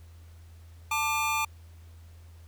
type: tone cluster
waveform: square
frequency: 884 / 1180 / 2411 Hz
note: A5 / D6 / D7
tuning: +8 / +8 / +45 cents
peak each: -31 dBFS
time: 0.91-1.45 s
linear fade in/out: 5 ms
effects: added 83 Hz sine -47 dBFS peak until 2.47 s + pink hiss -62 dBFS RMS until 2.47 s